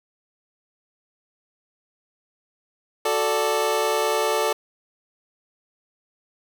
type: chord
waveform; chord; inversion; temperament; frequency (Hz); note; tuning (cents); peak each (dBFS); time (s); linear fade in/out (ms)
25% pulse; D major; first; equal; 370 / 440 / 587.3; F#4 / A4 / D5; 0 / 0 / 0; -25 / -19 / -21; 3.05-4.53; 5
effects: none